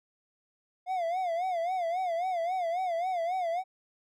triangle tone with vibrato, 707 Hz, F5, 21 cents sharp, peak -26 dBFS, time 0.86-3.64 s, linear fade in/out 50 ms, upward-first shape sine, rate 3.7 Hz, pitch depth 120 cents each way, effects none

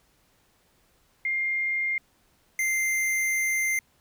sine / square tone pair in turn, 2114 / 2089 Hz, C7 / C7, +17 / -3 cents, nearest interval unison, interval 20 cents, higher first, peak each -24 dBFS, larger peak neither, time 1.25-1.98 / 2.59-3.79 s, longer second, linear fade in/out 2 ms, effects pink hiss -65 dBFS RMS until 4 s

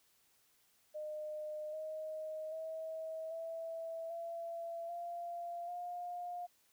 sine tone with pitch steps, 610 / 625.3 / 641.1 / 657.2 / 673.7 / 690.7 / 708 Hz, D#5 / D#5 / E5 / E5 / E5 / F5 / F5, -34 / +8 / -48 / -5 / +38 / -19 / +23 cents, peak -40 dBFS, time 0.94-6.47 s, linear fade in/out 20 ms, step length 790 ms, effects white hiss -72 dBFS RMS until 6.72 s

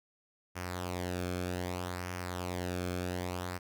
sawtooth tone with flanger, 89.7 Hz, F2, 47 cents sharp, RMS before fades -37 dBFS, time 0.55-3.59 s, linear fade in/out 20 ms, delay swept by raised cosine 0.25 to 1.05 ms, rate 0.64 Hz, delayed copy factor -0.6, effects none

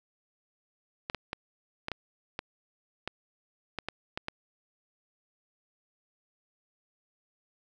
clicks, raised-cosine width 0.3 ms, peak -17 dBFS, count 11, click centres 1.099 / 1.147 / 1.331 / 1.884 / 1.917 / 2.391 / 3.076 / 3.787 / 3.886 / 4.175 / 4.284 s, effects none

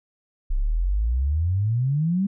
sine exponential sweep, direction up, 31.23 to 202.7 Hz, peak -19 dBFS, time 0.5-2.27 s, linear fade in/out 10 ms, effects none

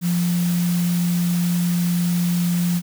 sine tone in noise, 174.61 Hz, F3, in tune, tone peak -17 dBFS, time 0.01-2.82 s, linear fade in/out 50 ms, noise white, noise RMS -32 dBFS, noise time 0.01-2.82 s, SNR +12 dB, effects none

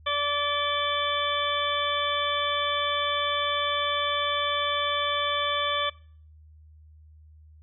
harmonic tone with a mistuned harmonic, 580 Hz, D5, 22 cents flat, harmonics 1 / 2 / 3 / 4 / 5 / 6, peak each -31 / -28 / -34 / -34 / -34 / -30 dBFS, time 0.06-5.9 s, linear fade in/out 10 ms, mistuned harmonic 5, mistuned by +100 cents, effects noise-tail reverb RT60 0.5 s tail -22 dB re dry + added 77 Hz sine -49 dBFS peak until 7.62 s

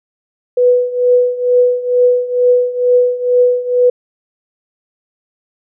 sine tone with tremolo, 493.9 Hz, B4, in tune, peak -5 dBFS, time 0.57-3.9 s, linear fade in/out 5 ms, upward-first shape triangle, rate 2.2 Hz, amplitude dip 85%, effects none

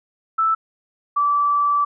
sine tone pair in turn, 1318.5 / 1159.1 Hz, E6 / D6, 0 / -23 cents, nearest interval major second, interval 223 cents, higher first, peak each -15 dBFS, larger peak neither, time 0.38-0.55 / 1.16-1.85 s, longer second, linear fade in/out 10 ms, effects none

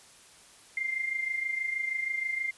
sine tone with amplitude modulation, 2101 Hz, C7, 7 cents sharp, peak -26 dBFS, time 0.77-2.51 s, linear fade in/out 2 ms, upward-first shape sine, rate 26.3 Hz, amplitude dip 65%, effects white hiss -55 dBFS RMS until 2.57 s + resampled to 24000 Hz

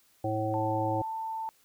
harmonic tone, 108.7 Hz, A2, 21 cents flat, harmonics 1 / 3 / 5 / 7, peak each -33 / -33 / -33 / -33 dBFS, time 0.24-1.02 s, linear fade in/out 5 ms
sine tone with pitch glide, 880 to 890.7 Hz, A5 to A5, 0 to +21 cents, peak -32 dBFS, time 0.54-1.49 s, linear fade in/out 0 ms, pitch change +21 cents, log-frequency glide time 0.91-1.15 s
effects white hiss -65 dBFS RMS until 1.64 s

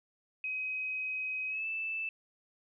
sine tone with pitch glide, 2528 to 2638 Hz, D#7 to E7, +27 to +1 cents, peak -33 dBFS, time 0.44-2.09 s, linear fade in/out 2 ms, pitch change +74 cents, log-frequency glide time 1.48-1.66 s, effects none

